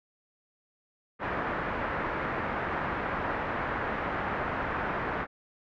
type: low-pass noise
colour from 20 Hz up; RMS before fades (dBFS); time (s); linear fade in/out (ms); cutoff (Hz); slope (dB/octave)
white; -32; 1.19-5.27; 50; 1700; 24
effects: none